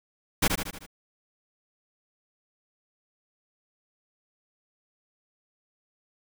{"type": "noise with echo", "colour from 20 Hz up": "pink", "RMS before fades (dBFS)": -21, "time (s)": [0.42, 0.48], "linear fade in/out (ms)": 10, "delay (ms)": 77, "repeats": 5, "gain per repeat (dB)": -5, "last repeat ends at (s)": 0.865, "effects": []}